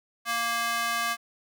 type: tone with high-pass filter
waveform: square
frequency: 233.1 Hz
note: A#3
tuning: in tune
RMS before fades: -28 dBFS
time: 0.25-1.17 s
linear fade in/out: 50 ms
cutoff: 1200 Hz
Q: 1.4
effects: none